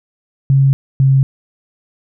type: tone pair in turn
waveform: sine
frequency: 136.3 / 134.81 Hz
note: C#3 / C#3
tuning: -29 / -48 cents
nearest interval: unison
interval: 19 cents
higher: first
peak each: -7 dBFS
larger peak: neither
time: 0.5-0.73 / 1-1.23 s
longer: neither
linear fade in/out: 0 ms
effects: none